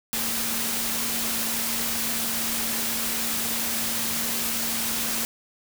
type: tone in noise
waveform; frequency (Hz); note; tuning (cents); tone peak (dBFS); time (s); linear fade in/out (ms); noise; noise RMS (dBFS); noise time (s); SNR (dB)
sine; 228.7; A#3; -33; -36; 0.13-5.25; 0; white; -27; 0.13-5.25; -12
effects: none